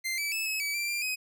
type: tone with pitch steps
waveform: sawtooth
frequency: 2086 / 2306 / 2612 / 2573 / 2289 / 2354 / 2380 / 2522 Hz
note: C7 / D7 / E7 / E7 / D7 / D7 / D7 / D#7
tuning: -6 / -32 / -17 / -43 / -45 / +3 / +22 / +23 cents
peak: -26 dBFS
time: 0.04-1.16 s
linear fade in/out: 20 ms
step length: 140 ms
effects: none